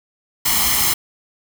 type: noise with comb filter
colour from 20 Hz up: white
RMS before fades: -17 dBFS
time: 0.45-0.94 s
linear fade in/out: 10 ms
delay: 0.96 ms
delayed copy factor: +0.7
effects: none